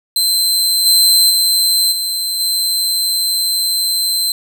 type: tone with level steps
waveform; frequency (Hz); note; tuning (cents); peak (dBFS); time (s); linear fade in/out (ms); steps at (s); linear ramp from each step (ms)
sawtooth; 4096; C8; -38; -9 / -5 / -8 / -14 / -11; 0.16-4.32; 2; 0.85 / 1.29 / 1.91 / 2.39; 20
effects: none